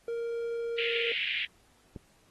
triangle tone, 466.2 Hz, A#4, in tune, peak -29 dBFS, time 0.08-1.12 s, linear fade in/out 2 ms
white band-pass noise, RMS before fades -32 dBFS, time 0.78-1.45 s, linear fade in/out 2 ms, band 2000 to 3100 Hz, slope 48 dB/octave
click, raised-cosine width 3 ms, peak -27 dBFS, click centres 1.962 s
effects pink hiss -65 dBFS RMS until 2.3 s + AAC 32 kbps

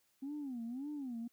sine tone with vibrato, 261.6 Hz, C4, in tune, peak -38 dBFS, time 0.22-1.28 s, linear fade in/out 10 ms, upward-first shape sine, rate 1.8 Hz, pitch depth 230 cents each way, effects tanh soft clip ceiling -36 dBFS + white hiss -75 dBFS RMS until 1.32 s

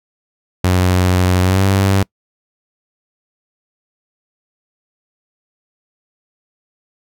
sawtooth tone with pitch glide, 91.3 to 97.29 Hz, F#2 to G2, -23 to -13 cents, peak -7 dBFS, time 0.64-2.03 s, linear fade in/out 5 ms, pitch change +110 cents, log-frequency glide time 1.42-1.64 s, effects noise-tail reverb RT60 0.1 s tail -26 dB re dry

